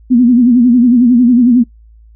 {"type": "tone with vibrato", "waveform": "sine", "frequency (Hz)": 243.4, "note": "B3", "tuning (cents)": -25, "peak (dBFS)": -4, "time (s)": [0.1, 1.64], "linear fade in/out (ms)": 20, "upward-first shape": "sine", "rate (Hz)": 11, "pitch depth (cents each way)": 94, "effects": ["noise-tail reverb RT60 0.1 s tail -21 dB re dry", "added 55 Hz sine -38 dBFS peak until 2.15 s"]}